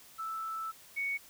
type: tone pair in turn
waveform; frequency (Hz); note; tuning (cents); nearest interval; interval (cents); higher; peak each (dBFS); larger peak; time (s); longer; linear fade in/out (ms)
sine; 1318.5 / 2226; E6 / C#7; 0 / +7; major sixth; 907; second; -35 / -31; second; 0.18-0.72 / 0.96-1.18; first; 20
effects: white hiss -56 dBFS RMS until 1.29 s